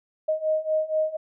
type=beating tone pair; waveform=sine; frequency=622.3 / 626.5 Hz; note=D#5 / D#5; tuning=0 / +12 cents; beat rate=4.2 Hz; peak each=-26 / -24 dBFS; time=0.28-1.17 s; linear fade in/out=10 ms; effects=none